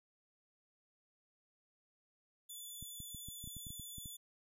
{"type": "tone with vibrato", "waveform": "5% pulse", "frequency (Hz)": 3471, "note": "A7", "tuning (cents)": -24, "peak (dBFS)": -40, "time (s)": [2.49, 4.17], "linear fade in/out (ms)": 10, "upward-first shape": "sine", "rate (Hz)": 9.7, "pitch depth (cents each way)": 8}
{"type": "clicks", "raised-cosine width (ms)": 5, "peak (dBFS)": -38, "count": 12, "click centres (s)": [2.826, 3.003, 3.147, 3.286, 3.441, 3.475, 3.567, 3.668, 3.705, 3.797, 3.983, 4.058]}
{"effects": []}